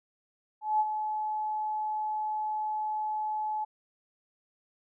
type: tone with ADSR envelope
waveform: sine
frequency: 857 Hz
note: A5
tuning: 46 cents flat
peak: -21 dBFS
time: 0.61-3.65 s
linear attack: 190 ms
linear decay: 40 ms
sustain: -8 dB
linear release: 14 ms
effects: none